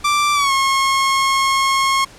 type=tone with pitch glide; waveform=sawtooth; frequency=1174.7 to 1083.4 Hz; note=D6 to C#6; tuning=0 to -40 cents; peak=-10 dBFS; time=0.04-2.05 s; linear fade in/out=10 ms; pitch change=-140 cents; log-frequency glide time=0.34-0.52 s; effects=pink hiss -42 dBFS RMS until 2.18 s + low-pass 9000 Hz 12 dB/octave